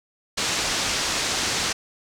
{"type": "low-pass noise", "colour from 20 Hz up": "white", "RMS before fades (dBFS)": -25, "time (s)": [0.37, 1.73], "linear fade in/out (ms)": 10, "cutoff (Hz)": 7000, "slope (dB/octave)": 24, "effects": []}